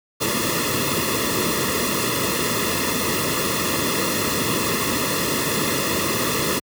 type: noise with comb filter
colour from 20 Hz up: pink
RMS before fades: -22 dBFS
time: 0.2-6.6 s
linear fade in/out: 20 ms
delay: 1.3 ms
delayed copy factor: -0.95
effects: high-pass 80 Hz 12 dB/octave